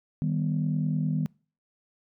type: chord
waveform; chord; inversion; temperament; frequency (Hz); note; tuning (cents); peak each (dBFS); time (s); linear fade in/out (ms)
sine; Eb augmented; none; equal with one note detuned; 155.56 / 196 / 245.5; Eb3 / G3 / B3; 0 / 0 / -10; -25 / -31 / -31; 0.22-1.26; 0
effects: noise-tail reverb RT60 0.4 s tail -26 dB re dry + tanh soft clip ceiling -16 dBFS